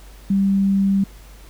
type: tone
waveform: sine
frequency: 196 Hz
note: G3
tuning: in tune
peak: -14 dBFS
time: 0.3-1.04 s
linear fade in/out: 5 ms
effects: added 49 Hz sine -40 dBFS peak until 1.49 s + pink hiss -48 dBFS RMS until 1.49 s